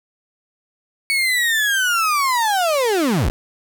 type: linear sweep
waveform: 35% pulse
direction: down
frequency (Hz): 2234 to 35.12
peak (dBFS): -14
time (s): 1.1-3.3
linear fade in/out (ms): 0
effects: none